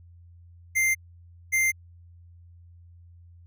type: tone pair in turn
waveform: square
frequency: 2093 / 2093 Hz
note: C7 / C7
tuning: 0 / 0 cents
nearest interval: unison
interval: 0 cents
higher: neither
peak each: -21 dBFS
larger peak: neither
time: 0.75-0.95 / 1.52-1.72 s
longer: neither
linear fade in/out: 20 ms
effects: added 86 Hz sine -48 dBFS peak until 3.46 s